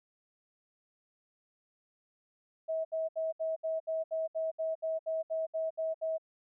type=tone bursts; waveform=sine; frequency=643 Hz; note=E5; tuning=43 cents flat; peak=-30 dBFS; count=15; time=2.68-6.182 s; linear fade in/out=20 ms; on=170 ms; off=68 ms; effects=none